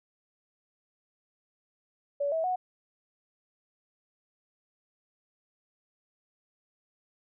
sine tone with pitch steps, 570 / 647.2 / 734.9 Hz, C#5 / E5 / F#5, +48 / -32 / -12 cents, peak -26 dBFS, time 2.2-2.56 s, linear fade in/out 10 ms, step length 120 ms, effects none

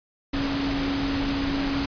sine tone in noise, 277.2 Hz, C#4, in tune, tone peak -25 dBFS, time 0.33-1.86 s, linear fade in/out 10 ms, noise pink, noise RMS -29 dBFS, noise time 0.33-1.86 s, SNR +1 dB, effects resampled to 11025 Hz

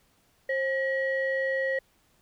sine tone pair together, 532.3 / 1909 Hz, C5 / A#6, +30 / +41 cents, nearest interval octave + minor seventh, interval 2211 cents, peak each -26 / -28 dBFS, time 0.49-1.79 s, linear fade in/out 5 ms, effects tanh soft clip ceiling -19 dBFS + pink hiss -66 dBFS RMS until 2.21 s

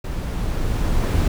brown noise with level ramp, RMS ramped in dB -26 to -17 dBFS, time 0.04-1.28 s, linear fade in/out 5 ms, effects none

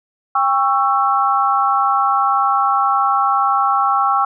sine chord, C# diminished, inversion second, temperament just, 798.3 / 1108.7 / 1330.5 Hz, G5 / C#6 / E6, +31 / 0 / +16 cents, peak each -17 dBFS, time 0.35-4.25 s, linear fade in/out 5 ms, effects none

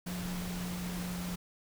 sine tone in noise, 178.5 Hz, F3, 38 cents sharp, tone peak -36 dBFS, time 0.06-1.36 s, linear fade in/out 10 ms, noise pink, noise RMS -42 dBFS, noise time 0.06-1.36 s, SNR +3 dB, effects none

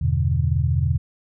sine chord, E minor seventh, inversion none, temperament equal, 82.41 / 98 / 123.47 / 146.83 Hz, E2 / G2 / B2 / D3, 0 / 0 / 0 / 0 cents, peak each -21 / -26 / -22 / -24 dBFS, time 0.01-0.98 s, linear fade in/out 10 ms, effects none

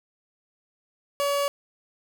30% pulse tone, 567 Hz, C#5, 39 cents sharp, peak -20 dBFS, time 1.2-1.48 s, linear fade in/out 0 ms, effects none

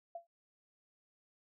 sine tone with exponential decay, 682 Hz, F5, 41 cents flat, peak -38 dBFS, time 0.15-0.27 s, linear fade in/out 5 ms, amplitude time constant 24 ms, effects none

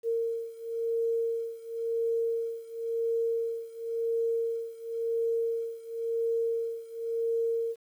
sine beating tone pair, 459.2 / 460.15 Hz, A#4 / A#4, -26 / -22 cents, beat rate 0.95 Hz, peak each -30 / -32 dBFS, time 0.03-7.76 s, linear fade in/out 50 ms, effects 10-bit

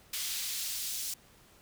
pink noise with high-pass filter sweep, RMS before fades -36 dBFS, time 0.13-1.14 s, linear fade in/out 5 ms, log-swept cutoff 3100 to 5400 Hz, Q 0.9, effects pink hiss -60 dBFS RMS until 1.61 s

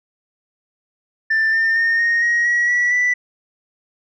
sine tone with pitch steps, 1777 / 1803.9 / 1831.2 / 1858.9 / 1887 / 1915.6 / 1944.6 / 1974 Hz, A6 / A6 / A#6 / A#6 / A#6 / A#6 / B6 / B6, +17 / +43 / -31 / -5 / +21 / +47 / -27 / -1 cents, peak -12 dBFS, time 1.3-3.14 s, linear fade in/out 10 ms, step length 230 ms, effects tanh soft clip ceiling -12 dBFS

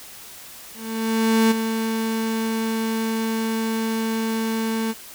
35% pulse tone with ADSR envelope, 223.7 Hz, A3, 29 cents sharp, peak -12 dBFS, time 0.74-4.94 s, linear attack 770 ms, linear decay 16 ms, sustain -8 dB, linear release 36 ms, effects white hiss -41 dBFS RMS until 5.14 s

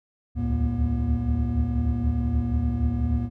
triangle tone cluster, 68 / 74.4 / 78.4 / 112.6 / 239.7 Hz, C#2 / D2 / D#2 / A2 / A#3, -33 / +23 / +14 / +40 / +48 cents, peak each -26 dBFS, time 0.35-3.3 s, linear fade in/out 50 ms, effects none

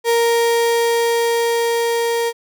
35% pulse tone with level ramp, 466.2 Hz, A#4, in tune, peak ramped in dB -11 to -15 dBFS, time 0.04-2.33 s, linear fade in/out 50 ms, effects none

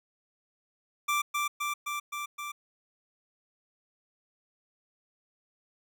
25% pulse tone with echo, 1174.7 Hz, D6, in tune, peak -22 dBFS, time 1.08-1.22 s, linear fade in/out 10 ms, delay 260 ms, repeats 5, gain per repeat -2 dB, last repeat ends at 2.52 s, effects none

